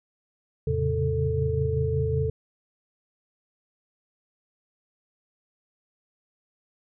sine tone cluster, 83.9 / 110.3 / 135.6 / 140.9 / 441.3 Hz, E2 / A2 / C#3 / C#3 / A4, +31 / +5 / -38 / +29 / +5 cents, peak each -28 / -32 / -27 / -35 / -27 dBFS, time 0.67-2.3 s, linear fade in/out 5 ms, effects none

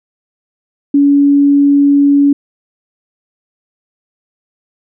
sine tone, 283.5 Hz, C#4, 39 cents sharp, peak -5 dBFS, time 0.94-2.33 s, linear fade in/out 5 ms, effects none

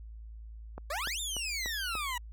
click train, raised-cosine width 1 ms, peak -27 dBFS, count 5, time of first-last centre 0.78-1.953 s, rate 3.41 Hz
20% pulse exponential two-way sweep, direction up then down, 537 to 3700 to 946 Hz, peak -28 dBFS, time 0.9-2.18 s, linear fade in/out 5 ms, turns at 1.2 s
effects added 55 Hz sine -43 dBFS peak until 2.32 s

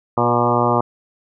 harmonic tone with a mistuned harmonic, 119.9 Hz, A#2, 49 cents sharp, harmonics 1 / 2 / 3 / 4 / 5 / 6 / 7 / 8 / 9 / 10, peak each -23 / -23 / -23 / -23 / -23 / -23 / -23 / -23 / -23 / -23 dBFS, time 0.17-0.81 s, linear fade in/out 5 ms, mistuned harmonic 4, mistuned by +17 cents, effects none

